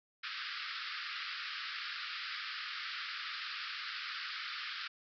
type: band-pass noise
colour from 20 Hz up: pink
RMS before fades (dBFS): -42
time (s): 0.23-4.88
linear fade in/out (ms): 10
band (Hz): 1200 to 5100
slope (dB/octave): 96
effects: none